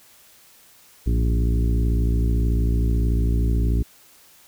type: harmonic tone with a mistuned harmonic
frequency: 58.27 Hz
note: A#1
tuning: in tune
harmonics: 1 / 2 / 3 / 4 / 5 / 6 / 7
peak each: -18 / -25 / -30 / -32 / -32 / -37 / -37 dBFS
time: 1.06-3.83 s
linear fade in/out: 10 ms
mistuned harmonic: 2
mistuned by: -74 cents
effects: white hiss -52 dBFS RMS until 4.47 s